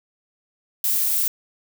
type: noise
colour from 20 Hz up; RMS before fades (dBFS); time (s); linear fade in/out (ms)
violet; -21; 0.84-1.28; 2
effects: none